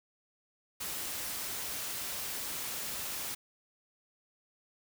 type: noise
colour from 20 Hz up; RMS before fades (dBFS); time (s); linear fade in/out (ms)
white; -38; 0.8-3.35; 10
effects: none

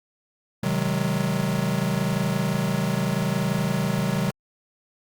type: chord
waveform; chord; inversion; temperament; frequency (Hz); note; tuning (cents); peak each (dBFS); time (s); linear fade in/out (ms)
square; Ab dominant seventh; first; just; 129.78 / 155.74 / 186.89 / 207.7; C3 / Eb3 / Gb3 / Ab3; -14 / +2 / +18 / 0; -29 / -28 / -27 / -30; 0.63-4.31; 5
effects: Opus 48 kbps

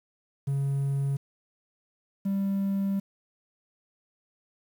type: tone pair in turn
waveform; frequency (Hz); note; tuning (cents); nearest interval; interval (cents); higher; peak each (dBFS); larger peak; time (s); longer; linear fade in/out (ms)
triangle; 138.59 / 196.56; C#3 / G3; 0 / +5; tritone; 605; second; -22; neither; 0.47-1.17 / 2.25-3; second; 10
effects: tanh soft clip ceiling -18 dBFS + 9-bit

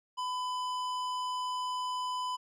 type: tone with hard clipping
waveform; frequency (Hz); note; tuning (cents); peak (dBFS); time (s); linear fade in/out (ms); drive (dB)
sine; 1003; B5; +26; -34; 0.17-2.37; 20; 13
effects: none

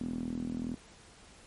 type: tone with band-pass filter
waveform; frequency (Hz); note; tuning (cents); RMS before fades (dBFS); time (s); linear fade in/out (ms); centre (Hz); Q
sawtooth; 41.2; E1; 0; -36; 0-0.75; 10; 240; 7.3
effects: pink hiss -56 dBFS RMS until 1.46 s + MP3 48 kbps

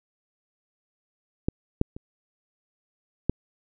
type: clicks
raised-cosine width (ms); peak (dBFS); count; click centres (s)
3; -10 / -7 / -25 / -8; 4; 1.485 / 1.814 / 1.965 / 3.296
effects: none

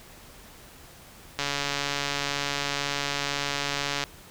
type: click train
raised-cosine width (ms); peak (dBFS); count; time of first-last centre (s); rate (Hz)
0.2; -10; 377; 1.39-4.038; 142
effects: pink hiss -49 dBFS RMS until 4.3 s

